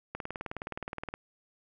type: click train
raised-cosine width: 0.5 ms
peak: -21 dBFS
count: 20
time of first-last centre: 0.15-1.14 s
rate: 19.2 Hz
effects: none